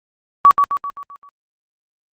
sine tone with echo, 1136 Hz, C#6, 42 cents sharp, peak -4 dBFS, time 0.45-0.51 s, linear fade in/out 0 ms, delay 130 ms, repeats 6, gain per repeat -6 dB, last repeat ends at 1.29 s, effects Opus 32 kbps

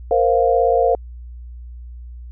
sine chord, Bb suspended second, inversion none, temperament equal, 466.2 / 523.3 / 698.5 Hz, Bb4 / C5 / F5, 0 / 0 / 0 cents, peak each -17 dBFS, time 0.11-0.95 s, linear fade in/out 2 ms, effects added 60 Hz sine -32 dBFS peak until 2.31 s

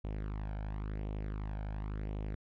sawtooth tone with flanger, 51.91 Hz, G#1, in tune, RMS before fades -38 dBFS, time 0.04-2.35 s, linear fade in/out 5 ms, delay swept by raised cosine 0.31 to 1.31 ms, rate 0.94 Hz, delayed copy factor +0.6, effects low-pass 2000 Hz 12 dB/octave + MP3 48 kbps

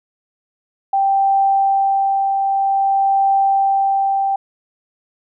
sine tone with tremolo, 784 Hz, G5, in tune, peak -11 dBFS, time 0.93-4.36 s, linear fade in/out 5 ms, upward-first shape triangle, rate 0.52 Hz, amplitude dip 35%, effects none

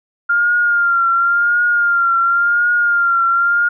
sine tone with vibrato, 1400 Hz, F6, 4 cents sharp, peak -11 dBFS, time 0.29-3.69 s, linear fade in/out 10 ms, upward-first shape triangle, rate 0.93 Hz, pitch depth 48 cents each way, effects none

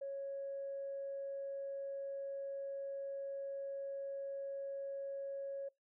sine tone, 552 Hz, C#5, 7 cents flat, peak -39 dBFS, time 0.01-5.69 s, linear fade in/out 10 ms, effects noise-tail reverb RT60 0.2 s tail -25 dB re dry + tanh soft clip ceiling -35 dBFS

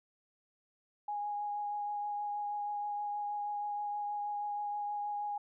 sine tone with vibrato, 826 Hz, G#5, 10 cents flat, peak -34 dBFS, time 1.08-5.38 s, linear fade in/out 5 ms, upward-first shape triangle, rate 6.3 Hz, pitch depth 14 cents each way, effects none

